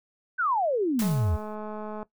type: exponential sweep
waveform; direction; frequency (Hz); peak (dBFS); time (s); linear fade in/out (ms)
sine; down; 1568 to 71.9; -22; 0.38-1.37; 20
type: noise with exponential decay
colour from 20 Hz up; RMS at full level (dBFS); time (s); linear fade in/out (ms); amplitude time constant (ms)
white; -33; 0.99-1.55; 2; 120
type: click train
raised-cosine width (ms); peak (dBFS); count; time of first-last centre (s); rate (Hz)
1; -24; 216; 1.02-2.029; 213
effects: noise-tail reverb RT60 0.1 s tail -18 dB re dry